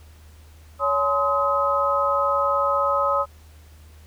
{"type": "tone cluster", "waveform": "sine", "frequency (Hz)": [562, 848, 1033, 1269], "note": ["C#5", "G#5", "C6", "D#6"], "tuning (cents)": [24, 36, -22, 34], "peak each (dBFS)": [-23, -30, -26, -21], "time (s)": [0.79, 3.26], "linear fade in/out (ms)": 50, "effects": ["added 77 Hz sine -45 dBFS peak until 4.06 s", "pink hiss -55 dBFS RMS until 4.06 s"]}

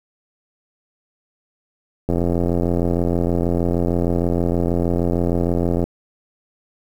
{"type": "click train", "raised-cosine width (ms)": 2, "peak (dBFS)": -7, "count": 325, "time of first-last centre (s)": [2.09, 5.84], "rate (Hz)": 86.4, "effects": ["7-bit"]}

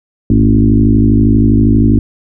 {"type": "tone with frequency modulation", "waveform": "sine", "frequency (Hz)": 168.6, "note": "E3", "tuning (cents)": 39, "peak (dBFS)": -5, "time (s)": [0.3, 1.99], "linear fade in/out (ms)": 2, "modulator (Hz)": 52.5, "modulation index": 2.7, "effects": []}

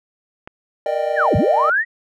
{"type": "click", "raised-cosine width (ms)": 0.5, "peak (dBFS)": -19, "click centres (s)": 0.475}
{"type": "chord", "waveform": "triangle", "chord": "Eb major seventh", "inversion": "second", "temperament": "equal with one note detuned", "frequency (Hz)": [466.2, 594.5, 622.3, 784], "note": ["Bb4", "D5", "Eb5", "G5"], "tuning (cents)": [0, 21, 0, 0], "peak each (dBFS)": [-25, -19, -21, -24], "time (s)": [0.86, 1.7], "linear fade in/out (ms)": 2}
{"type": "linear two-way sweep", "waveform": "sine", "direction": "down then up", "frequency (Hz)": [1945, 66.9, 1945], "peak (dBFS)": -14, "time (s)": [1.15, 1.85], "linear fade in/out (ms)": 50, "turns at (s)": 1.36}
{"effects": []}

